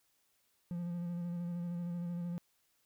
triangle tone with vibrato, 173.5 Hz, F3, 11 cents flat, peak -34 dBFS, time 0.71-2.38 s, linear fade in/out 0 ms, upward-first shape square, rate 13 Hz, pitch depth 20 cents each way, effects white hiss -75 dBFS RMS until 2.85 s

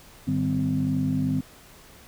sine tone cluster, 102.7 / 152.8 / 195.9 / 257.7 Hz, G#2 / D#3 / G3 / C4, -19 / -31 / -1 / -26 cents, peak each -31 / -26 / -30 / -24 dBFS, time 0.27-1.41 s, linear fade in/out 10 ms, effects tanh soft clip ceiling -14 dBFS + pink hiss -50 dBFS RMS until 2.07 s

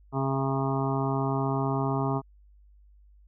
harmonic tone with a mistuned harmonic, 135.6 Hz, C#3, 38 cents flat, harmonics 1 / 2 / 3 / 5 / 6 / 7 / 8 / 9, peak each -28 / -31 / -33 / -35 / -36 / -36 / -37 / -38 dBFS, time 0.12-2.22 s, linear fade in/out 50 ms, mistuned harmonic 5, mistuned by -15 cents, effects added 50 Hz sine -53 dBFS peak until 3.27 s

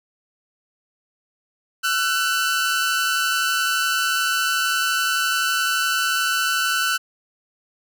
sawtooth tone pair together, 1347 / 1498.5 Hz, E6 / F#6, +37 / +22 cents, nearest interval major second, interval 185 cents, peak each -20 / -17 dBFS, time 1.83-6.98 s, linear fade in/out 20 ms, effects none

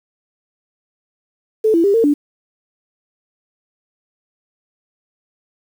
sine tone with pitch steps, 436.2 / 334.5 / 400.2 / 456.1 / 291.1 Hz, A4 / E4 / G4 / A#4 / D4, -15 / +25 / +36 / -38 / -15 cents, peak -10 dBFS, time 1.64-2.14 s, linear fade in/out 10 ms, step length 100 ms, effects 7-bit

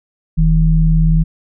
sine tone pair together, 41.01 / 160 Hz, E1 / D#3, -8 / +49 cents, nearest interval 2 octaves, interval 2357 cents, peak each -11 dBFS, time 0.37-1.24 s, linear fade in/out 20 ms, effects none

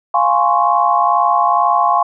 sine chord, Db major seventh, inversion first, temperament equal, 698.5 / 830.6 / 1046.5 / 1108.7 Hz, F5 / Ab5 / C6 / Db6, 0 / 0 / 0 / 0 cents, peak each -16 dBFS, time 0.14-2.03 s, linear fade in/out 5 ms, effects none

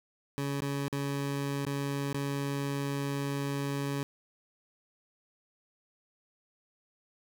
20% pulse tone with dropouts, 140.4 Hz, C#3, 22 cents sharp, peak -26 dBFS, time 0.38-4.03 s, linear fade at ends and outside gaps 0 ms, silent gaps 0.606-0.62 / 0.882-0.927 / 1.651-1.666 / 2.13-2.145 s, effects none

